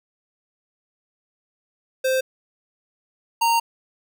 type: tone pair in turn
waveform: square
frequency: 522 / 925.3 Hz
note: C5 / A#5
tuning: -4 / -13 cents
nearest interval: minor seventh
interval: 991 cents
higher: second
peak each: -19 / -17 dBFS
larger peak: second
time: 2.04-2.21 / 3.41-3.6 s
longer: second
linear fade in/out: 10 ms
effects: none